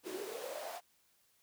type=noise with high-pass filter sweep; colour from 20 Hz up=pink; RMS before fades=-43 dBFS; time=0.03-0.81 s; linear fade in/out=50 ms; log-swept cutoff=330 to 750 Hz; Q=9.2; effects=white hiss -72 dBFS RMS until 1.42 s